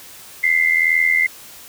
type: tone pair together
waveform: sine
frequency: 2018 / 2100 Hz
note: B6 / C7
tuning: +37 / +6 cents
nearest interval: minor second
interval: 69 cents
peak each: -17 / -15 dBFS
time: 0.43-1.27 s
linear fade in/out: 10 ms
effects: white hiss -40 dBFS RMS until 1.68 s